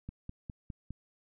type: click train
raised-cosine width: 5 ms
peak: -28 dBFS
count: 5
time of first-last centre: 0.09-0.906 s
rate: 4.9 Hz
effects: none